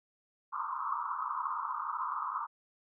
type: band-pass noise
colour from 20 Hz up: white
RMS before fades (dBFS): -36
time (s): 0.52-2.47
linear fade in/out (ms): 20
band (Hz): 930 to 1300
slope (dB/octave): 96
effects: none

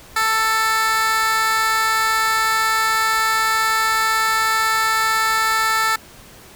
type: tone with high-pass filter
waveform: 15% pulse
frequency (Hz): 442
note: A4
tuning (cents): +8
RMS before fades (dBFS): -18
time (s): 0.16-5.96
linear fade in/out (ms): 5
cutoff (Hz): 1300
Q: 1.4
effects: pink hiss -43 dBFS RMS until 6.55 s

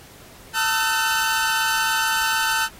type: tone cluster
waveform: sawtooth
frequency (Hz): 894 / 1282 / 1349 / 1520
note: A5 / E6 / E6 / F#6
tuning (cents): +27 / -49 / +40 / +46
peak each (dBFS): -20 / -26 / -24 / -18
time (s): 0.53-2.69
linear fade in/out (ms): 50
effects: pink hiss -46 dBFS RMS until 2.79 s + AAC 48 kbps

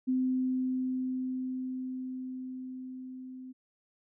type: tone with level ramp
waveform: sine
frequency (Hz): 257.1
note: C4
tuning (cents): -30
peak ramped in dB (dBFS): -25 to -42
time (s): 0.07-3.53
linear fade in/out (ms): 20
effects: none

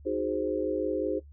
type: chord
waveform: sine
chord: Ab dominant seventh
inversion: second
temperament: equal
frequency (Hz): 311.1 / 370 / 415.3 / 523.3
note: Eb4 / Gb4 / Ab4 / C5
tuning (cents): 0 / 0 / 0 / 0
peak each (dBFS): -32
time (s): 0.05-1.2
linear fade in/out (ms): 20
effects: noise-tail reverb RT60 0.1 s tail -17 dB re dry + added 72 Hz sine -47 dBFS peak until 1.32 s

